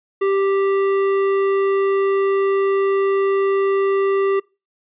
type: tone with hard clipping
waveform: triangle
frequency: 392 Hz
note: G4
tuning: in tune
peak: -17 dBFS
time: 0.21-4.4 s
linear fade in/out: 10 ms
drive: 15 dB
effects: noise-tail reverb RT60 0.3 s tail -26 dB re dry + resampled to 8000 Hz